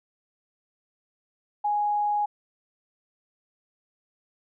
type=tone; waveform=sine; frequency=830 Hz; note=G#5; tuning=1 cent flat; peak=-22 dBFS; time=1.64-2.26 s; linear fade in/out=10 ms; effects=none